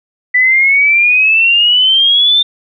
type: exponential sweep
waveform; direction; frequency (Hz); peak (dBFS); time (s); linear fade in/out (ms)
sine; up; 1975.5 to 3600; -6; 0.34-2.43; 10
effects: none